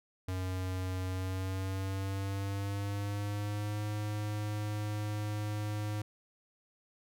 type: tone with pitch glide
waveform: square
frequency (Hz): 92.7 to 105.26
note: F#2 to G#2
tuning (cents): +4 to +24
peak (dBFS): -34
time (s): 0.28-6.02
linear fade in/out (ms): 5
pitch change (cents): +220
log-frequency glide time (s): 1.07-3.84
effects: none